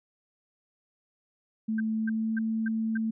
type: tone with pitch glide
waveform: sine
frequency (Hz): 220 to 222.4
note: A3 to A3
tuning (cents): 0 to +19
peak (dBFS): -26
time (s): 1.68-3.11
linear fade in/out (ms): 10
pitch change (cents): +19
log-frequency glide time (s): 1.96-2.36
type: tone bursts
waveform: sine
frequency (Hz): 1568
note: G6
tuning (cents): 0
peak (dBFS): -32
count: 5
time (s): 1.78-2.975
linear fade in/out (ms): 5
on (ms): 23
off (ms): 270
effects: none